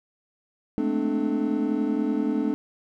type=tone cluster; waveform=triangle; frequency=214.2 / 224.8 / 257.8 / 297.2 / 436.1 Hz; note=A3 / A3 / C4 / D4 / A4; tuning=-46 / +37 / -26 / +21 / -15 cents; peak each=-27 / -30 / -26 / -24 / -31 dBFS; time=0.78-2.54 s; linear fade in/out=0 ms; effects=none